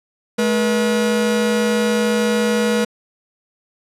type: tone pair together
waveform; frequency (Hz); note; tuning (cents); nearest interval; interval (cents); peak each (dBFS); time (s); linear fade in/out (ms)
45% pulse; 214.1 / 482; A3 / B4; -47 / -42; octave + major second; 1405; -18; 0.38-2.85; 10
effects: low-pass 11000 Hz 12 dB/octave